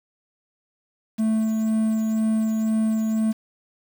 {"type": "tone with tremolo", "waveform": "triangle", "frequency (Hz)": 220, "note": "A3", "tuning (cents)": 0, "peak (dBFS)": -16, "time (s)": [1.18, 3.33], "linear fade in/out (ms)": 20, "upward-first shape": "sine", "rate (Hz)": 2, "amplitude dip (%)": 25, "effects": ["7-bit"]}